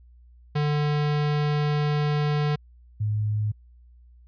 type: tone pair in turn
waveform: square / sine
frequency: 148.3 / 106.11 Hz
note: D3 / G#2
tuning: +17 / +38 cents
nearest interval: tritone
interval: 579 cents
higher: first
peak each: -22 dBFS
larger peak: neither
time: 0.55-2.56 / 3-3.52 s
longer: first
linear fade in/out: 10 ms
effects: added 60 Hz sine -49 dBFS peak until 4.27 s + resampled to 11025 Hz